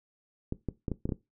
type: clicks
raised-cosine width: 3 ms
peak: -18 dBFS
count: 7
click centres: 0.524 / 0.687 / 0.882 / 0.917 / 1.055 / 1.092 / 1.122 s
effects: noise-tail reverb RT60 0.2 s tail -18 dB re dry